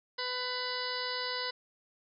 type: harmonic tone with a mistuned harmonic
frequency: 499.6 Hz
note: B4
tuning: 20 cents sharp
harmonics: 1 / 2 / 3 / 4 / 6 / 7 / 8 / 9 / 10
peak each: -41 / -40 / -42 / -41 / -44 / -49 / -40 / -42 / -41 dBFS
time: 0.18-1.51 s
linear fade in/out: 10 ms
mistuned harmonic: 6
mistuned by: -26 cents
effects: none